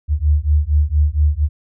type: beating tone pair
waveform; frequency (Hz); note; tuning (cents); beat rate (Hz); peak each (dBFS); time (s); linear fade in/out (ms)
sine; 72.6 / 76.9; D2 / D#2; -19 / -20; 4.3; -15; 0.08-1.49; 50
effects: none